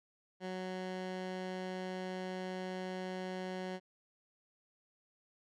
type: tone with low-pass filter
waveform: 15% pulse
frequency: 185.2 Hz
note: F#3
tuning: 2 cents sharp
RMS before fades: -41 dBFS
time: 0.4-3.8 s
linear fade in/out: 50 ms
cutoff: 4900 Hz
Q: 0.65
effects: none